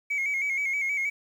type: tone with vibrato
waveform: sine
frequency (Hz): 2217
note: C#7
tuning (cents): 0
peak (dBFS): -23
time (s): 0.1-1.1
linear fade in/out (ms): 10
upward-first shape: square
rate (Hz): 6.3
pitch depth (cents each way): 50
effects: tanh soft clip ceiling -23 dBFS + 9-bit